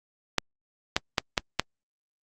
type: clicks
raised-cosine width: 0.2 ms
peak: -4 dBFS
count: 5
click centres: 0.383 / 0.965 / 1.182 / 1.378 / 1.596 s
effects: Opus 48 kbps